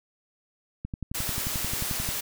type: click train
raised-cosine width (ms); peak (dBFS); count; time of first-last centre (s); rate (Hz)
5; -20; 15; 0.85-2.089; 11.3
type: noise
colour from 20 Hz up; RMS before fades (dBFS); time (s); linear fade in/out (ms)
white; -31; 1.14-2.21; 10
effects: none